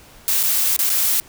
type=noise with dropouts; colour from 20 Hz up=blue; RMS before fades=-18 dBFS; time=0.28-1.2 s; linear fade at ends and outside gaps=0 ms; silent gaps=0.43-0.435 / 0.764-0.791 / 0.895-0.9 s; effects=pink hiss -46 dBFS RMS until 1.28 s